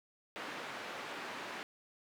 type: band-pass noise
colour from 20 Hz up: white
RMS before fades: -44 dBFS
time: 0.36-1.63 s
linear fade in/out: 0 ms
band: 230 to 2000 Hz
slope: 12 dB/octave
effects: none